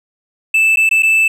triangle tone with dropouts, 2637 Hz, E7, in tune, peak -7 dBFS, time 0.54-1.28 s, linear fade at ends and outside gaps 5 ms, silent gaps 0.76-0.77 / 0.892-0.911 / 1.024-1.031 s, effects none

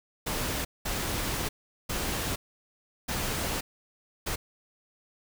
pink noise bursts at uneven times, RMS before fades -31 dBFS, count 5, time 0.26-0.65 / 0.85-1.49 / 1.89-2.36 / 3.08-3.61 / 4.26-4.36 s, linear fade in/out 10 ms, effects none

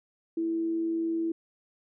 sine tone with amplitude modulation, 329.6 Hz, E4, in tune, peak -25 dBFS, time 0.37-1.32 s, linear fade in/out 5 ms, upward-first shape sine, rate 102 Hz, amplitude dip 25%, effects none

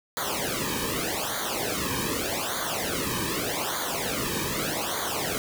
pink noise with flanger, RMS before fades -29 dBFS, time 0.17-5.38 s, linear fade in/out 0 ms, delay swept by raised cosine 0.37 to 1.47 ms, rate 0.83 Hz, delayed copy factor -1, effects none

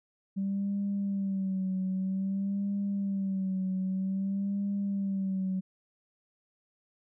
sine tone with vibrato, 193.9 Hz, G3, 19 cents flat, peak -27 dBFS, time 0.36-5.61 s, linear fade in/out 20 ms, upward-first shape sine, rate 0.52 Hz, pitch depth 57 cents each way, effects tanh soft clip ceiling -24 dBFS

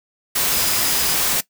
sine tone in noise, 4978 Hz, D#8, in tune, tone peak -27 dBFS, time 0.52-1.15 s, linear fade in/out 10 ms, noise white, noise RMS -19 dBFS, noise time 0.35-1.41 s, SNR -11 dB, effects noise-tail reverb RT60 0.1 s tail -18 dB re dry

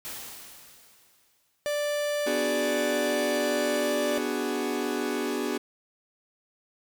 white noise with exponential decay, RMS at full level -36 dBFS, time 0.05-1.71 s, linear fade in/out 0 ms, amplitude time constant 360 ms
45% pulse tone, 587.3 Hz, D5, in tune, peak -26 dBFS, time 1.66-4.18 s, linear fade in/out 0 ms
40% pulse chord, G# half-diminished seventh, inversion first, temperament equal, 246.9 / 293.7 / 370 / 415.3 Hz, B3 / D4 / F#4 / G#4, 0 / 0 / 0 / 0 cents, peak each -32 dBFS, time 2.26-5.58 s, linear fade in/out 10 ms
effects none

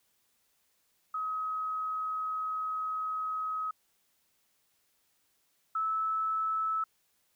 sine tone pair in turn, 1271 / 1305.2 Hz, D#6 / E6, +36 / -18 cents, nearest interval unison, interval 46 cents, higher second, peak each -31 / -28 dBFS, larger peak second, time 1.14-3.71 / 5.75-6.84 s, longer first, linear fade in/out 5 ms, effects white hiss -73 dBFS RMS until 7.35 s

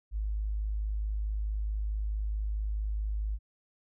sine tone, 52.3 Hz, G#1, 13 cents sharp, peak -29 dBFS, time 0.11-3.39 s, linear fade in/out 50 ms, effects none

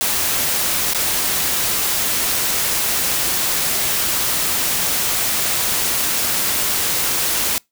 white noise with dropouts, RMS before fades -19 dBFS, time 0.01-7.58 s, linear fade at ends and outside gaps 0 ms, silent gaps 0.934-0.947 s, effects noise-tail reverb RT60 0.2 s tail -26 dB re dry

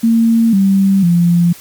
sine tone with pitch steps, 228.4 / 194.7 / 172.5 Hz, A#3 / G3 / F3, -35 / -12 / -21 cents, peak -7 dBFS, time 0.03-1.53 s, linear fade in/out 10 ms, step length 500 ms, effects white hiss -37 dBFS RMS until 1.6 s + MP3 96 kbps

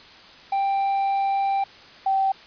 triangle / sine tone pair in turn, 787 / 774.8 Hz, G5 / G5, +7 / -20 cents, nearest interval unison, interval 27 cents, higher first, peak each -18 dBFS, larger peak neither, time 0.52-1.64 / 2.06-2.32 s, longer first, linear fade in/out 5 ms, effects white hiss -46 dBFS RMS until 2.46 s + resampled to 11025 Hz

